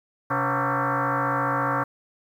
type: tone with frequency modulation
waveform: sine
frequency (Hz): 130.81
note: C3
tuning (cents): 0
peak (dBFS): -21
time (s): 0.3-1.84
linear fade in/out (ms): 10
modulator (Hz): 207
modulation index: 7
effects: 9-bit